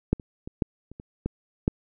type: clicks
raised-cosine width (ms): 3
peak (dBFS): -7 / -27 / -23 / -9 / -30 / -26 / -14 / -8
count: 8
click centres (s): 0.13 / 0.198 / 0.475 / 0.622 / 0.916 / 0.999 / 1.26 / 1.679
effects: none